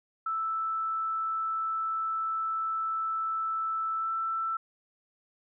sine tone with pitch glide, 1318.5 to 1330 Hz, E6 to E6, 0 to +15 cents, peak -28 dBFS, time 0.26-4.57 s, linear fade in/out 5 ms, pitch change +15 cents, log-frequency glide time 3.97-4.11 s, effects none

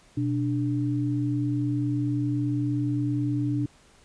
sine tone pair together, 123.47 / 293.7 Hz, B2 / D4, 0 / 0 cents, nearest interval octave + minor third, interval 1500 cents, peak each -26 dBFS, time 0.17-3.66 s, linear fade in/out 5 ms, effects pink hiss -57 dBFS RMS until 4.04 s + resampled to 22050 Hz

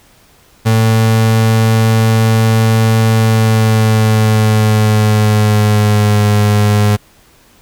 35% pulse tone with pitch glide, 111.8 to 104.31 Hz, A2 to G#2, +28 to +8 cents, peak -6 dBFS, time 0.65-6.97 s, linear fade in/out 20 ms, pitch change -120 cents, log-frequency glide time 3.09-6.25 s, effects pink hiss -47 dBFS RMS until 7.61 s

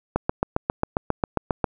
click train, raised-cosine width 1 ms, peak -6 dBFS, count 12, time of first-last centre 0.16-1.642 s, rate 7.42 Hz, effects none

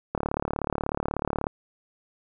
click train, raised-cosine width 1 ms, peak -12 dBFS, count 49, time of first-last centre 0.15-1.469 s, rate 36.4 Hz, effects none

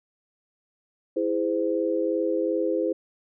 sine chord, E augmented, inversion none, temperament just, 329.6 / 412 / 515 Hz, E4 / G#4 / B#4, 0 / -14 / -28 cents, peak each -26 / -28 / -26 dBFS, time 1.16-2.93 s, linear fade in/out 10 ms, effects none

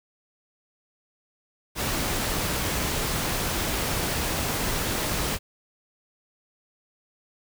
pink noise, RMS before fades -27 dBFS, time 1.75-5.39 s, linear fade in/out 50 ms, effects none

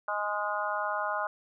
harmonic tone with a mistuned harmonic, 207.7 Hz, G#3, in tune, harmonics 3 / 4 / 5 / 6 / 7, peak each -35 / -35 / -35 / -35 / -35 dBFS, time 0.08-1.27 s, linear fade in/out 2 ms, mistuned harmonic 7, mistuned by -17 cents, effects none

